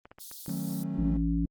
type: clicks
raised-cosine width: 0.5 ms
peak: -32 dBFS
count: 6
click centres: 0.055 / 0.115 / 0.185 / 0.314 / 0.462 / 0.494 s
type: high-pass noise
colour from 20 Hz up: white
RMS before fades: -44 dBFS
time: 0.19-0.84 s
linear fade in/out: 20 ms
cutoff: 3600 Hz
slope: 48 dB/octave
type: chord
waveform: triangle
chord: D# half-diminished seventh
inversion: none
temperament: equal with one note detuned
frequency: 155.56 / 185 / 220 / 271.9 Hz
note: D#3 / F#3 / A3 / C#4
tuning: 0 / 0 / 0 / -33 cents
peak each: -34 / -32 / -36 / -35 dBFS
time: 0.48-1.17 s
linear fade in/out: 2 ms
type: harmonic tone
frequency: 56.3 Hz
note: A1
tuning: 40 cents sharp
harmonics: 1 / 3 / 5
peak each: -29 / -29 / -29 dBFS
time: 0.98-1.46 s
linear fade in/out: 10 ms
effects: Opus 24 kbps